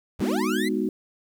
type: linear sweep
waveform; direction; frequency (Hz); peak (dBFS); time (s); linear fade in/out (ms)
30% pulse; up; 40.39 to 2093; -26; 0.19-0.69; 10
type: chord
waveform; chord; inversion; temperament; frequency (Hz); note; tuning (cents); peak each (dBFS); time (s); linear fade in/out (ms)
sine; G# minor seventh; none; equal; 207.7 / 246.9 / 311.1 / 370; G#3 / B3 / D#4 / F#4; 0 / 0 / 0 / 0; -28; 0.21-0.89; 2
effects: 9-bit